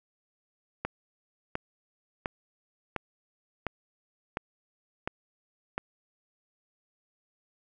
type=click train; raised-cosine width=0.5 ms; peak=-15 dBFS; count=8; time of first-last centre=0.85-5.78 s; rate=1.42 Hz; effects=none